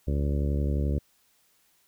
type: harmonic tone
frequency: 71.5 Hz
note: D2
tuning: 46 cents flat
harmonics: 1 / 2 / 3 / 4 / 5 / 6 / 7 / 8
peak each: -25 / -31 / -35 / -37 / -39 / -41 / -42 / -43 dBFS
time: 0.07-0.99 s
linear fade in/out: 10 ms
effects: white hiss -66 dBFS RMS until 1.87 s